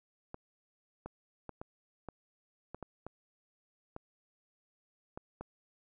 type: clicks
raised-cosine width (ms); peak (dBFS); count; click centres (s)
1; -28; 11; 0.344 / 1.06 / 1.493 / 1.615 / 2.087 / 2.746 / 2.827 / 3.066 / 3.964 / 5.175 / 5.41
effects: none